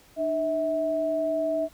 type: tone pair together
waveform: sine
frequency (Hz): 301.8 / 648.4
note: D4 / E5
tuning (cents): +47 / -29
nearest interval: octave + minor second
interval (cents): 1324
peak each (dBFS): -31 / -24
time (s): 0.16-1.69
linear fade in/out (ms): 50
effects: pink hiss -56 dBFS RMS until 1.73 s